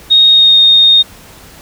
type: tone with pitch glide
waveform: sine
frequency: 3729 to 3695 Hz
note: A#7 to A#7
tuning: 0 to -16 cents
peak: -3 dBFS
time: 0.1-1.03 s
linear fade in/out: 20 ms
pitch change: -16 cents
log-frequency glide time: 0.29-0.58 s
effects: pink hiss -37 dBFS RMS until 1.61 s